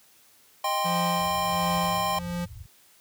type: chord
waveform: square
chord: C minor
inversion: first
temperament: equal with one note detuned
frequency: 622.3 / 793.1 / 1046.5 Hz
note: Eb5 / G5 / C6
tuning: 0 / +20 / 0 cents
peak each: -33 / -29 / -28 dBFS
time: 0.64-2.19 s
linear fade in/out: 5 ms
type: tone with tremolo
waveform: square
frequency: 174.61 Hz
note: F3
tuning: in tune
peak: -28 dBFS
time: 0.84-2.46 s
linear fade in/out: 20 ms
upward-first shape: sine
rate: 1.4 Hz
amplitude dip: 70%
type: low-pass noise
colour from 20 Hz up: white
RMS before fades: -41 dBFS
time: 1.17-2.66 s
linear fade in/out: 5 ms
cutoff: 110 Hz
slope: 48 dB/octave
effects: white hiss -58 dBFS RMS until 3 s + high-pass 60 Hz 12 dB/octave